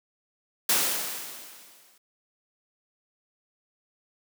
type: noise with exponential decay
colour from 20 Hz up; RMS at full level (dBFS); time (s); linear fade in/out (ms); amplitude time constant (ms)
white; -21; 0.69-1.98; 5; 280
effects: high-pass 200 Hz 12 dB/octave